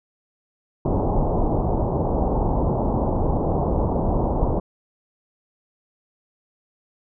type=low-pass noise; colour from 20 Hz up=pink; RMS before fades=-21 dBFS; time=0.85-4.6 s; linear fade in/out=5 ms; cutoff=940 Hz; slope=48 dB/octave; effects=none